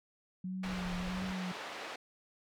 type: tone with vibrato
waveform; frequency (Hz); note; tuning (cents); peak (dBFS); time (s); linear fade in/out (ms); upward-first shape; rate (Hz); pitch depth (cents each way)
sine; 183.1; F#3; -18; -36; 0.44-1.52; 5; sine; 1.5; 43
type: band-pass noise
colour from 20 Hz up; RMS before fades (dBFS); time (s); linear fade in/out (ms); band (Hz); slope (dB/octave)
pink; -44; 0.63-1.96; 5; 510 to 3600; 12
type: noise with tremolo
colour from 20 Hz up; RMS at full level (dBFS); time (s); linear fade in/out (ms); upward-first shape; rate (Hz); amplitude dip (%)
brown; -45; 0.64-1.33; 10; sine; 14; 35
effects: none